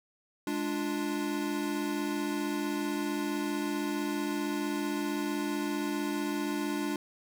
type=chord; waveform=square; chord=D diminished; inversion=second; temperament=equal; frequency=207.7 / 293.7 / 349.2 Hz; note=Ab3 / D4 / F4; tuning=0 / 0 / 0 cents; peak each=-38 / -33 / -37 dBFS; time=0.47-6.96 s; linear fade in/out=2 ms; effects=none